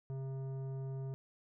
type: tone with tanh clipping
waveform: sine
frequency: 134 Hz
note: C3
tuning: 42 cents sharp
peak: -40 dBFS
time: 0.1-1.14 s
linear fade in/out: 0 ms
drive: 12 dB
effects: none